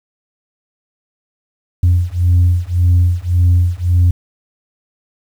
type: beating tone pair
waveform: sine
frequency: 87.31 / 89.11 Hz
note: F2 / F2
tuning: 0 / +35 cents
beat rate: 1.8 Hz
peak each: -11 dBFS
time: 1.83-4.11 s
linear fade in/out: 5 ms
effects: tanh soft clip ceiling -5 dBFS + 7-bit